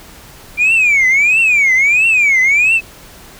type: tone with vibrato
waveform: sine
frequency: 2344 Hz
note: D7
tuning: 4 cents flat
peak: -6 dBFS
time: 0.57-2.81 s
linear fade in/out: 50 ms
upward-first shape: triangle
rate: 1.5 Hz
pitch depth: 270 cents each way
effects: tanh soft clip ceiling -6 dBFS + pink hiss -38 dBFS RMS until 3.39 s

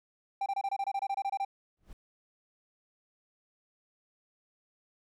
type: tone bursts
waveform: triangle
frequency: 789 Hz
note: G5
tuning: 11 cents sharp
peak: -27 dBFS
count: 14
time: 0.41-1.449 s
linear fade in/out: 5 ms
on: 51 ms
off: 25 ms
type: noise with exponential growth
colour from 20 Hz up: brown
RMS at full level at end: -44 dBFS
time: 1.77-1.93 s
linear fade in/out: 2 ms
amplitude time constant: 34 ms
effects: none

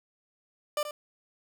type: tone with echo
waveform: 30% pulse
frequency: 594 Hz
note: D5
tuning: 20 cents sharp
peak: -24 dBFS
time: 0.77-0.83 s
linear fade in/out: 2 ms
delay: 80 ms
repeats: 1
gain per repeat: -9 dB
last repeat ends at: 0.91 s
effects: none

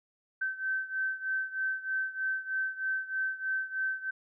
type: beating tone pair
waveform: sine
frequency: 1542 / 1545.2 Hz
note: G6 / G6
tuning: -29 / -25 cents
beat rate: 3.2 Hz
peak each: -32 / -35 dBFS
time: 0.41-4.11 s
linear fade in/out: 10 ms
effects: none

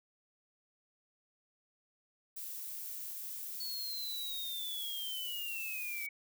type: noise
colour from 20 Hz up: violet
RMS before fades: -43 dBFS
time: 2.36-6.07 s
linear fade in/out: 10 ms
type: linear sweep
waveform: sine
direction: down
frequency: 4435 to 2239 Hz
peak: -39 dBFS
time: 3.6-6.09 s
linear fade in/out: 5 ms
effects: none

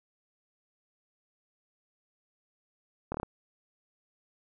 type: slowing click train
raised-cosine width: 1 ms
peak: -19 dBFS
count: 5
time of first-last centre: 3.12-3.231 s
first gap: 24 ms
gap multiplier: 1.1
effects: none

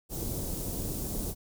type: band-stop noise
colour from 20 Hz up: pink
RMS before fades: -34 dBFS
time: 0.09-1.35 s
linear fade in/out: 50 ms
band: 440 to 8100 Hz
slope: 12 dB/octave
effects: none

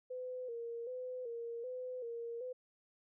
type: tone with vibrato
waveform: sine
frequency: 485.7 Hz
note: B4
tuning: 29 cents flat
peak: -40 dBFS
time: 0.1-2.53 s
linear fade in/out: 10 ms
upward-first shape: square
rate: 1.3 Hz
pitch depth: 69 cents each way
effects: none

